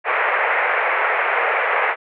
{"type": "band-pass noise", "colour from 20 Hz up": "white", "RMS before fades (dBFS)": -19, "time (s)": [0.04, 1.96], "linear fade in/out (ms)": 50, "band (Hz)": [440, 2300], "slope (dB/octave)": 48, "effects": []}